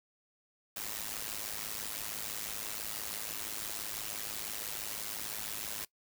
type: noise with amplitude modulation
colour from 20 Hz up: white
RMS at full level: -36 dBFS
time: 0.76-5.85 s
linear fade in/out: 5 ms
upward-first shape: sine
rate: 106 Hz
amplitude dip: 80%
effects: noise-tail reverb RT60 0.1 s tail -21 dB re dry